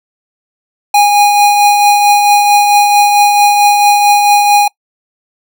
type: tone with tremolo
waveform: square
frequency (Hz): 821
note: G#5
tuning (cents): -20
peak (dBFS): -4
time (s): 0.94-4.68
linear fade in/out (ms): 5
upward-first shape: triangle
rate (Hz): 4.5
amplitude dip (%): 40
effects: noise-tail reverb RT60 0.1 s tail -25 dB re dry